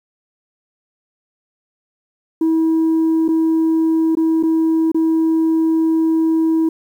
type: tone with dropouts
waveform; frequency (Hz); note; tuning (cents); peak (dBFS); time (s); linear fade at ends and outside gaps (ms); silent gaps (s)
sine; 323; E4; -35; -10; 2.41-6.69; 5; 3.281-3.287 / 4.152-4.17 / 4.428-4.434 / 4.918-4.945
effects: tanh soft clip ceiling -11 dBFS + 8-bit